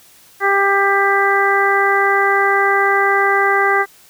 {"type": "harmonic tone", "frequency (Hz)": 396.2, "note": "G4", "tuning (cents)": 18, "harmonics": [1, 2, 3, 4, 5], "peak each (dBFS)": [-18, -18, -18, -18, -18], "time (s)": [0.4, 3.86], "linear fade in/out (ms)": 50, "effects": ["white hiss -47 dBFS RMS until 4.09 s"]}